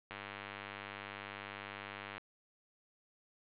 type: click train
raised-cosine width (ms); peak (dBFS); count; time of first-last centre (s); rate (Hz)
0.3; -27; 208; 0.11-2.18; 100
effects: resampled to 8000 Hz + 9-bit